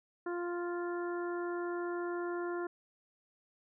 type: harmonic tone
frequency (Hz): 349.2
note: F4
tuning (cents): 0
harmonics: 1 / 2 / 3 / 4 / 5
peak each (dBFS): -35 / -45 / -45 / -45 / -51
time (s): 0.26-2.67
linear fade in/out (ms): 5
effects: none